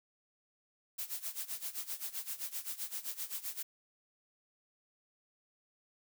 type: noise with tremolo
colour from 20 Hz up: blue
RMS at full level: -38 dBFS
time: 0.98-3.63 s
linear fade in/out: 10 ms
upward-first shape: sine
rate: 7.7 Hz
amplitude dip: 85%
effects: none